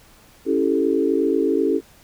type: chord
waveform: sine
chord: A dominant seventh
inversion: first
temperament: equal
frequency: 277.2 / 329.6 / 392 / 440 Hz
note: C#4 / E4 / G4 / A4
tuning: 0 / 0 / 0 / 0 cents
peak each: -22 dBFS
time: 0.45-1.81 s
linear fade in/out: 50 ms
effects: pink hiss -51 dBFS RMS until 2.03 s